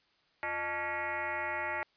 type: tone with frequency modulation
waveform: sine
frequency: 1396.9 Hz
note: F6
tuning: in tune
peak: -32 dBFS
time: 0.43-1.83 s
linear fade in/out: 0 ms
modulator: 262 Hz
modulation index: 3.3
effects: white hiss -70 dBFS RMS until 1.96 s + resampled to 11025 Hz